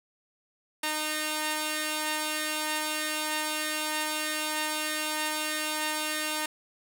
5% pulse tone pair together, 307.2 / 920 Hz, D#4 / A#5, -22 / -23 cents, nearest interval octave + perfect fifth, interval 1899 cents, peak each -19 / -21 dBFS, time 0.83-6.46 s, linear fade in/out 5 ms, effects none

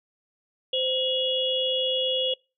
sine tone cluster, 517 / 2878 / 3356 Hz, C5 / F#7 / G#7, -21 / -49 / +17 cents, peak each -27 dBFS, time 0.73-2.34 s, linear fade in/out 5 ms, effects noise-tail reverb RT60 0.3 s tail -26 dB re dry

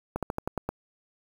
slowing click train, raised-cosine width 1 ms, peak -15 dBFS, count 7, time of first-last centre 0.16-0.69 s, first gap 67 ms, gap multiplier 1.11, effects 7-bit

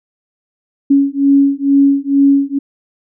sine beating tone pair, 277.2 / 279.4 Hz, C#4 / C#4, 0 / +14 cents, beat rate 2.2 Hz, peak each -11 dBFS, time 0.9-2.59 s, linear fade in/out 10 ms, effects none

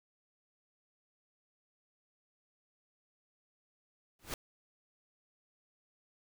pink noise with exponential growth, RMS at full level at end -34 dBFS, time 4.19-4.34 s, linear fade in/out 2 ms, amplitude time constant 32 ms, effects none

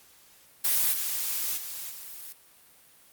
blue noise with level steps, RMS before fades -24 / -30 / -37 / -42 dBFS, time 0.64-2.33 s, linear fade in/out 10 ms, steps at 0.92 / 1.56 / 1.89 s, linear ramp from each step 20 ms, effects white hiss -57 dBFS RMS until 3.12 s + Opus 48 kbps

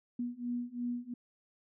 sine beating tone pair, 240.9 / 243.8 Hz, B3 / B3, -43 / -22 cents, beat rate 2.9 Hz, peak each -38 / -37 dBFS, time 0.19-1.14 s, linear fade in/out 5 ms, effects none

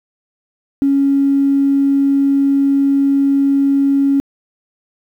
triangle tone, 277.2 Hz, C#4, in tune, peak -6 dBFS, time 0.82-4.2 s, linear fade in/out 0 ms, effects tanh soft clip ceiling -8 dBFS + 8-bit

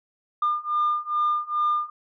sine beating tone pair, 1204 / 1206.4 Hz, D6 / D6, +43 / +46 cents, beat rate 2.4 Hz, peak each -24 / -23 dBFS, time 0.42-1.9 s, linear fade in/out 5 ms, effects tanh soft clip ceiling -16 dBFS

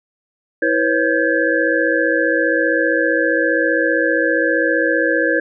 sine tone cluster, 326.7 / 488.8 / 544 / 1579 / 1700 Hz, E4 / B4 / C#5 / G6 / G#6, -15 / -18 / -33 / +12 / +40 cents, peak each -20 dBFS, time 0.62-5.4 s, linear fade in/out 5 ms, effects none

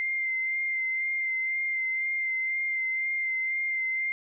sine tone with vibrato, 2091 Hz, C7, 2 cents flat, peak -26 dBFS, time 0-4.12 s, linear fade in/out 0 ms, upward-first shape sine, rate 2 Hz, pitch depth 20 cents each way, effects none

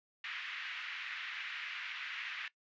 white band-pass noise, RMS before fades -43 dBFS, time 0.24-2.48 s, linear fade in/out 2 ms, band 1500 to 2700 Hz, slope 24 dB/octave, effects noise-tail reverb RT60 0.1 s tail -19 dB re dry + resampled to 16000 Hz

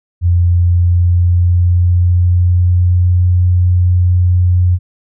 sine tone with pitch glide, 87.31 to 89.56 Hz, F2 to F2, 0 to +44 cents, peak -7 dBFS, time 0.21-4.79 s, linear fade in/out 50 ms, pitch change +44 cents, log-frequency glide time 0.43-3.35 s, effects none

